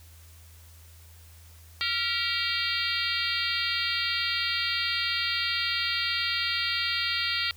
harmonic tone with a mistuned harmonic, 461.5 Hz, A#4, 17 cents flat, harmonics 3 / 4 / 5 / 6 / 7 / 8 / 9 / 10, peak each -34 / -34 / -34 / -34 / -34 / -34 / -34 / -34 dBFS, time 1.81-7.51 s, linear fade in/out 0 ms, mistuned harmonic 4, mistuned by +82 cents, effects added 82 Hz sine -49 dBFS peak until 7.56 s + white hiss -56 dBFS RMS until 7.56 s

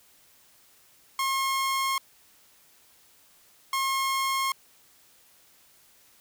sawtooth tone pair in turn, 1076 / 1076 Hz, C6 / C6, +48 / +48 cents, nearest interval unison, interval 0 cents, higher neither, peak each -21 dBFS, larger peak neither, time 1.19-1.98 / 3.73-4.52 s, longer neither, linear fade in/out 2 ms, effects white hiss -59 dBFS RMS until 6.2 s

